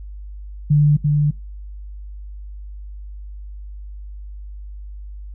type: tone with echo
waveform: sine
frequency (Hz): 147.7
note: D3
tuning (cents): +10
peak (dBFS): -10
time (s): 0.7-0.97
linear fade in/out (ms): 10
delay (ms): 340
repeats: 1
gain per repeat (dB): -3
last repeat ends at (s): 1.31
effects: noise-tail reverb RT60 0.2 s tail -24 dB re dry + added 50 Hz sine -31 dBFS peak until 5.34 s